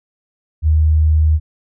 sine tone, 77.78 Hz, D#2, in tune, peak -9 dBFS, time 0.62-1.4 s, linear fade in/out 50 ms, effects none

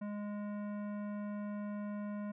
triangle tone with hard clipping, 206.7 Hz, G#3, 8 cents flat, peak -40 dBFS, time 0.01-2.32 s, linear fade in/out 10 ms, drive 18 dB, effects resampled to 8000 Hz

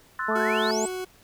sine chord, F# half-diminished seventh, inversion second, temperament equal, 1046.5 / 1318.5 / 1480 / 1760 Hz, C6 / E6 / F#6 / A6, 0 / 0 / 0 / 0 cents, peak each -32 dBFS, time 0.19-0.71 s, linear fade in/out 2 ms
harmonic tone, 218.2 Hz, A3, 14 cents flat, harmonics 1 / 2 / 3 / 4, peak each -30 / -28 / -30 / -31 dBFS, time 0.28-0.86 s, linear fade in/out 10 ms
sine exponential sweep, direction up, 1080 to 8520 Hz, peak -30 dBFS, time 0.3-0.88 s, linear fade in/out 10 ms
40% pulse tone, 370 Hz, F#4, in tune, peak -29 dBFS, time 0.35-1.05 s, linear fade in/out 10 ms
effects pink hiss -56 dBFS RMS until 1.23 s

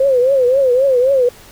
sine tone with vibrato, 520 Hz, C5, 11 cents flat, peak -9 dBFS, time 0-1.29 s, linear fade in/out 5 ms, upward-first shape triangle, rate 3.8 Hz, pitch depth 140 cents each way, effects pink hiss -41 dBFS RMS until 1.51 s

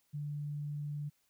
sine tone, 146.83 Hz, D3, in tune, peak -36 dBFS, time 0.13-1.1 s, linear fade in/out 20 ms, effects white hiss -75 dBFS RMS until 1.29 s

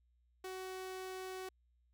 sawtooth tone, 374.6 Hz, F#4, 21 cents sharp, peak -39 dBFS, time 0.44-1.49 s, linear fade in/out 5 ms, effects added 60 Hz sine -70 dBFS peak until 1.93 s

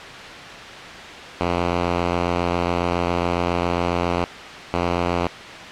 5% pulse tone bursts at uneven times, 87.31 Hz, F2, in tune, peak -8 dBFS, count 2, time 1.41-4.24 / 4.74-5.27 s, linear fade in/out 0 ms, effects white hiss -34 dBFS RMS until 5.71 s + low-pass 3000 Hz 12 dB/octave

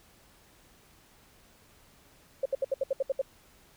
sine tone bursts, 539 Hz, C#5, 49 cents flat, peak -24 dBFS, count 9, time 2.43-3.216 s, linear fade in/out 5 ms, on 26 ms, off 69 ms, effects pink hiss -60 dBFS RMS until 3.76 s

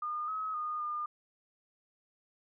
sine tone with pitch steps, 1217 / 1278 / 1226 / 1210 Hz, D#6 / D#6 / D#6 / D#6, -39 / +46 / -26 / -49 cents, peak -33 dBFS, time 0.02-1.06 s, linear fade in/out 5 ms, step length 260 ms, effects none

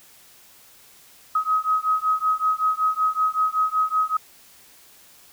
sine beating tone pair, 1265 / 1270.3 Hz, D#6 / D#6, +28 / +36 cents, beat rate 5.3 Hz, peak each -22 dBFS, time 1.35-4.17 s, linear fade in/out 5 ms, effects white hiss -51 dBFS RMS until 5.32 s

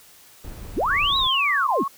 brown noise, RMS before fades -35 dBFS, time 0.44-1.27 s, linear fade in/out 0 ms
sine linear two-way sweep, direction up then down, 140.1 to 3951 to 140.1 Hz, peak -19 dBFS, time 0.76-1.84 s, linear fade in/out 20 ms, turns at 1.17 s
sine tone with vibrato, 1101 Hz, C#6, 12 cents flat, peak -23 dBFS, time 0.9-1.88 s, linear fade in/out 5 ms, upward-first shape triangle, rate 2.1 Hz, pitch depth 110 cents each way
effects white hiss -50 dBFS RMS until 1.97 s

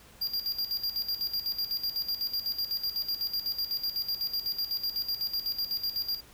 square tone with tremolo, 4784 Hz, D8, 31 cents sharp, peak -28 dBFS, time 0.21-6.21 s, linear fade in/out 10 ms, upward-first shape square, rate 8 Hz, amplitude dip 70%, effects added 60 Hz sine -61 dBFS peak until 6.33 s + pink hiss -55 dBFS RMS until 6.33 s

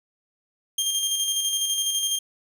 20% pulse tone with tremolo, 3200 Hz, G7, 35 cents sharp, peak -16 dBFS, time 0.78-2.19 s, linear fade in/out 5 ms, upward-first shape square, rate 12 Hz, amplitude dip 35%, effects 9-bit

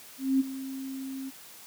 sine tone with ADSR envelope, 267 Hz, C4, 35 cents sharp, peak -19 dBFS, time 0.18-1.31 s, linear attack 220 ms, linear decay 21 ms, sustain -15 dB, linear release 28 ms, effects white hiss -49 dBFS RMS until 1.66 s + high-pass 100 Hz 12 dB/octave

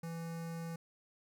square tone with notch filter, 166.2 Hz, E3, 15 cents sharp, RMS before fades -42 dBFS, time 0.03-0.76 s, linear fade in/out 5 ms, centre 3300 Hz, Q 1.6, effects none

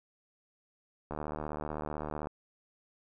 click train, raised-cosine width 1 ms, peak -23 dBFS, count 89, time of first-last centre 1.11-2.271 s, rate 75.8 Hz, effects none

